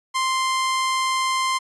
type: tone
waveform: sawtooth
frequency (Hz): 1046.5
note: C6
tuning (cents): 0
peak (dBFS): -16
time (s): 0.14-1.59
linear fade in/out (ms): 20
effects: resampled to 24000 Hz